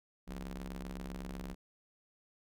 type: ring-modulated tone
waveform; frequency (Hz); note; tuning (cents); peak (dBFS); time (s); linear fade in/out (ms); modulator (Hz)
sawtooth; 67.9; C#2; -35; -34; 0.27-1.55; 20; 112
effects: none